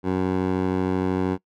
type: tone with band-pass filter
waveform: 15% pulse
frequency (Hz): 93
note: F#2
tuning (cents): +9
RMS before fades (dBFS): -23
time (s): 0.03-1.38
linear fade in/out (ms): 50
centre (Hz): 410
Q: 0.72
effects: noise-tail reverb RT60 0.1 s tail -22 dB re dry